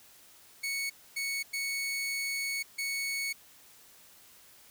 sawtooth tone bursts at uneven times, 2217 Hz, C#7, in tune, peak -28 dBFS, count 4, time 0.63-0.9 / 1.16-1.43 / 1.53-2.63 / 2.78-3.33 s, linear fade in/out 10 ms, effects white hiss -57 dBFS RMS until 4.7 s

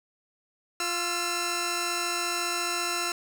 10% pulse tone pair together, 349.2 / 1342.2 Hz, F4 / E6, 0 / +31 cents, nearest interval octave + major seventh, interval 2331 cents, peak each -23 / -21 dBFS, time 0.8-3.12 s, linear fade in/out 2 ms, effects none

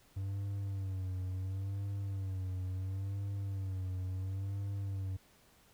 triangle tone with vibrato, 96 Hz, G2, 36 cents flat, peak -33 dBFS, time 0.16-5.17 s, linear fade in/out 10 ms, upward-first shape sine, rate 0.72 Hz, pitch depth 66 cents each way, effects pink hiss -65 dBFS RMS until 5.73 s

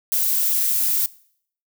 violet noise, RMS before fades -20 dBFS, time 0.12-1.06 s, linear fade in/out 0 ms, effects noise-tail reverb RT60 0.6 s tail -21 dB re dry

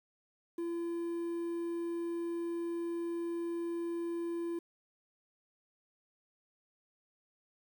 triangle tone with quantisation, 340 Hz, F4, 46 cents flat, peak -32 dBFS, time 0.58-4.59 s, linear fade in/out 5 ms, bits 10, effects none

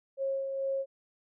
sine tone with tremolo, 542 Hz, C#5, 39 cents flat, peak -28 dBFS, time 0.17-0.86 s, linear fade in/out 50 ms, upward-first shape sine, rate 2.3 Hz, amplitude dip 40%, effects none

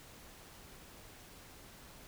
silence, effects pink hiss -55 dBFS RMS until 2.07 s

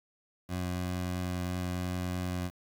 20% pulse tone with vibrato, 90.2 Hz, F#2, 44 cents flat, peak -27 dBFS, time 0.48-2.51 s, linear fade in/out 50 ms, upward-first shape sine, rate 3 Hz, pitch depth 9 cents each way, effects 9-bit

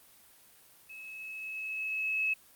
sine tone with level ramp, 2584 Hz, E7, 35 cents flat, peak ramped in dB -44 to -26 dBFS, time 0.89-2.34 s, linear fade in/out 10 ms, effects white hiss -59 dBFS RMS until 2.55 s + Opus 32 kbps

